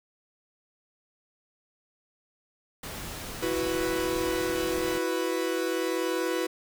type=noise; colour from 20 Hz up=pink; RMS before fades=-38 dBFS; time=2.83-4.98 s; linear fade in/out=5 ms
type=chord; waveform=45% pulse; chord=E suspended second; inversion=none; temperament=equal; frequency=329.6 / 370 / 493.9 Hz; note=E4 / F#4 / B4; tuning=0 / 0 / 0 cents; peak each=-31 dBFS; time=3.42-6.47 s; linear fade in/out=10 ms
effects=none